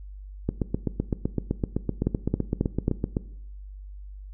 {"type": "two click trains", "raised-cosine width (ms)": 3, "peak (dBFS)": [-9, -11], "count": [4, 22], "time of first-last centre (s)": [[2.07, 2.881], [0.49, 3.169]], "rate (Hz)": [3.7, 7.84], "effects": ["noise-tail reverb RT60 0.7 s tail -18 dB re dry", "added 49 Hz sine -38 dBFS peak until 4.33 s"]}